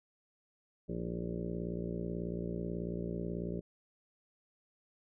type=harmonic tone with a mistuned harmonic; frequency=58.27 Hz; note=A#1; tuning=in tune; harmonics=1 / 2 / 3 / 4 / 5 / 6 / 7 / 8 / 9 / 10; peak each=-45 / -46 / -39 / -45 / -48 / -45 / -43 / -51 / -51 / -50 dBFS; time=0.88-3.61 s; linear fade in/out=20 ms; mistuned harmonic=5; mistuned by=+73 cents; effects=none